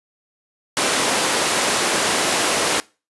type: high-pass noise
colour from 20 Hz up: pink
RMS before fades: -19 dBFS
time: 0.77-2.8 s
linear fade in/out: 0 ms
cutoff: 340 Hz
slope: 12 dB/octave
effects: noise-tail reverb RT60 0.3 s tail -22 dB re dry + resampled to 24000 Hz